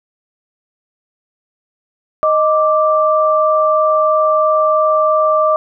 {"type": "tone pair together", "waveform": "sine", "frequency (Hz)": [622.3, 1174.7], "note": ["D#5", "D6"], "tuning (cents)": [0, 0], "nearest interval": "major seventh", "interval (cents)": 1100, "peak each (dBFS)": [-12, -13], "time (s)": [2.23, 5.56], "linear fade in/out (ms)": 0, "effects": []}